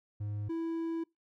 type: tone pair in turn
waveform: triangle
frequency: 103.83 / 329.6 Hz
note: G#2 / E4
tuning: 0 / 0 cents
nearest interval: octave + minor sixth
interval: 2000 cents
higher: second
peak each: -32 / -30 dBFS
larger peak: second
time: 0.2-0.49 / 0.49-1.04 s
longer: second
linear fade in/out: 10 ms
effects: noise-tail reverb RT60 0.2 s tail -24 dB re dry